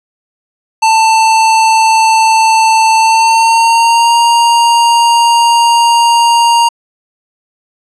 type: tone with pitch glide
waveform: square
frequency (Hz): 889 to 935.9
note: A5 to A#5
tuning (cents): +18 to +7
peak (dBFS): -6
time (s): 0.82-6.69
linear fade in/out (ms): 10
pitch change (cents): +89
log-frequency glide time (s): 2.97-4.15
effects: resampled to 22050 Hz + 8-bit